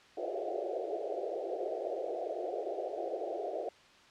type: band-pass noise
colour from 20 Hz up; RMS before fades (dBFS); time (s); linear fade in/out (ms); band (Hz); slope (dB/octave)
white; -37; 0.17-3.69; 5; 340 to 730; 96
effects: white hiss -59 dBFS RMS until 4.1 s + low-pass 4000 Hz 12 dB/octave